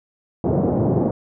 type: band-pass noise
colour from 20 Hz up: pink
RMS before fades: -19 dBFS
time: 0.44-1.11 s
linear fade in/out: 2 ms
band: 100 to 650 Hz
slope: 24 dB/octave
effects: none